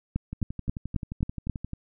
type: two click trains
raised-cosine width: 5 ms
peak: -21 / -14 dBFS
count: 17 / 6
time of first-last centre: 0.33-1.734 / 0.16-1.497 s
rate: 11.4 / 3.74 Hz
effects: none